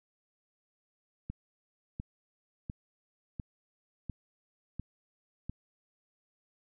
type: click train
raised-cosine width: 5 ms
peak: -25 dBFS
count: 7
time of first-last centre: 1.3-5.496 s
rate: 1.43 Hz
effects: none